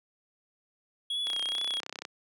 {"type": "tone with vibrato", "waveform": "triangle", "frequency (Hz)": 3322, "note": "G#7", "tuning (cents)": 0, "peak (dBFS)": -28, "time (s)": [1.1, 1.8], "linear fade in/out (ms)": 5, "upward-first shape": "triangle", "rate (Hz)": 2.3, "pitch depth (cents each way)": 52}
{"type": "click train", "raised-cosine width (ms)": 0.2, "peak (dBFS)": -20, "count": 26, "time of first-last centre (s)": [1.27, 2.051], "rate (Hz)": 32}
{"effects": ["high-pass 300 Hz 12 dB/octave"]}